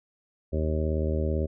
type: harmonic tone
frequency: 78 Hz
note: D#2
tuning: 5 cents sharp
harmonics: 1 / 2 / 3 / 4 / 5 / 6 / 7 / 8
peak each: -26 / -34 / -34 / -37 / -33 / -40 / -34 / -41 dBFS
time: 0.52-1.47 s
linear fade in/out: 20 ms
effects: none